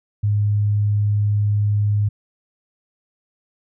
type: tone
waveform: sine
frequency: 103.7 Hz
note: G#2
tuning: 2 cents flat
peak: -15 dBFS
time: 0.23-2.09 s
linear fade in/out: 10 ms
effects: none